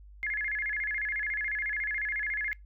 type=tone with vibrato; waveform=sine; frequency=1900 Hz; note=A#6; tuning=33 cents sharp; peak=-29 dBFS; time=0.23-2.53 s; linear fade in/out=0 ms; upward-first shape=square; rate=14 Hz; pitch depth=190 cents each way; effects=noise-tail reverb RT60 0.2 s tail -26 dB re dry + added 50 Hz sine -48 dBFS peak until 2.65 s

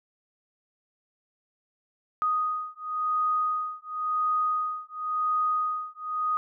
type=beating tone pair; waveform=sine; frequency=1244 / 1244.94 Hz; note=D#6 / D#6; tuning=-1 / +1 cents; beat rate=0.94 Hz; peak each=-28 dBFS; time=2.22-6.37 s; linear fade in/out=0 ms; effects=none

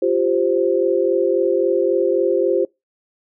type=chord; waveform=sine; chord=F suspended second; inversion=none; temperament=just; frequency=349.2 / 392.9 / 523.8 Hz; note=F4 / G4 / C5; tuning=0 / +4 / +2 cents; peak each=-19 dBFS; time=0.02-2.65 s; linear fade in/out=5 ms; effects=noise-tail reverb RT60 0.2 s tail -24 dB re dry

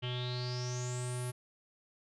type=tone with low-pass filter sweep; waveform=square; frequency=124.3 Hz; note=B2; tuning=12 cents sharp; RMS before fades=-37 dBFS; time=0.02-1.32 s; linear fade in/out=20 ms; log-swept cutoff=3000 to 11000 Hz; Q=9.9; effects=none

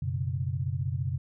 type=chord; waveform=sine; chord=F# suspended fourth; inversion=none; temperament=equal; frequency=92.5 / 123.47 / 138.59 Hz; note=F#2 / B2 / C#3; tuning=0 / 0 / 0 cents; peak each=-32 dBFS; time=0.02-1.18 s; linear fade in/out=5 ms; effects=none

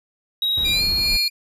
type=tone with pitch glide; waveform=triangle; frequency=3818 to 4286 Hz; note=A#7 to C8; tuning=+41 to +41 cents; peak=-17 dBFS; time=0.42-1.28 s; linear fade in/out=2 ms; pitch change=+200 cents; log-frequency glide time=0.71-0.83 s
type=noise; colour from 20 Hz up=brown; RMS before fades=-29 dBFS; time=0.57-1.17 s; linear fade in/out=5 ms
type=tone with tremolo; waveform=sawtooth; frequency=2396 Hz; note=D7; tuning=34 cents sharp; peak=-18 dBFS; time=0.64-1.3 s; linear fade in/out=20 ms; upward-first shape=triangle; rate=2.5 Hz; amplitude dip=85%
effects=resampled to 32000 Hz

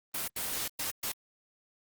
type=noise bursts at uneven times; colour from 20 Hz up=white; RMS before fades=-34 dBFS; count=4; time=0.14-0.28 / 0.36-0.68 / 0.79-0.91 / 1.03-1.12 s; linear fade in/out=5 ms; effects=Opus 24 kbps

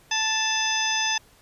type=harmonic tone with a mistuned harmonic; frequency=880 Hz; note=A5; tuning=in tune; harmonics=1 / 2 / 3 / 4 / 6 / 7; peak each=-29 / -29 / -29 / -29 / -29 / -29 dBFS; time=0.11-1.18 s; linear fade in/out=5 ms; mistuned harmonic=6; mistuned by=-78 cents; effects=pink hiss -56 dBFS RMS until 1.41 s + resampled to 32000 Hz

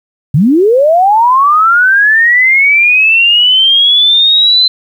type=linear sweep; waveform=sine; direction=up; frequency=124.9 to 4079 Hz; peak=-4 dBFS; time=0.34-4.68 s; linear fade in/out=5 ms; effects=7-bit

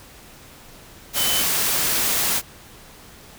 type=tone in noise; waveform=sine; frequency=3038 Hz; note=F#7; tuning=45 cents sharp; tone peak=-24 dBFS; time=1.15-1.44 s; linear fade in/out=50 ms; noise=white; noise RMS=-21 dBFS; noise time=1.13-2.42 s; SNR=-6 dB; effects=pink hiss -45 dBFS RMS until 3.38 s

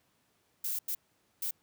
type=noise bursts at uneven times; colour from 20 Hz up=violet; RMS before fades=-34 dBFS; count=3; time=0.64-0.79 / 0.88-0.95 / 1.42-1.51 s; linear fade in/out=5 ms; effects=pink hiss -72 dBFS RMS until 1.62 s + high-pass 100 Hz 12 dB/octave

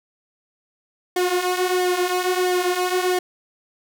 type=tone with flanger; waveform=sawtooth; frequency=362.7 Hz; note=F#4; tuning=34 cents flat; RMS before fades=-21 dBFS; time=1.16-3.19 s; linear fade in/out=5 ms; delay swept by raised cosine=0.74 to 6.14 ms; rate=1.5 Hz; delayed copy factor=-0.65; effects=none

